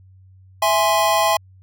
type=chord; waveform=square; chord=E augmented; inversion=none; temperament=equal; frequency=659.3 / 830.6 / 1046.5 Hz; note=E5 / G#5 / B#5; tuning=0 / 0 / 0 cents; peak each=-20 dBFS; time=0.62-1.37 s; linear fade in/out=5 ms; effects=added 94 Hz sine -45 dBFS peak until 1.62 s